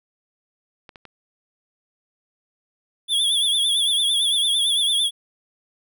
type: clicks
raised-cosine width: 0.3 ms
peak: -25 dBFS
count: 3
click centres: 0.892 / 0.958 / 1.053 s
type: tone with vibrato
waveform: square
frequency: 3416 Hz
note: G#7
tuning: 48 cents sharp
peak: -18 dBFS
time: 3.08-5.11 s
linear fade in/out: 50 ms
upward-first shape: triangle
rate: 8.9 Hz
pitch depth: 95 cents each way
effects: none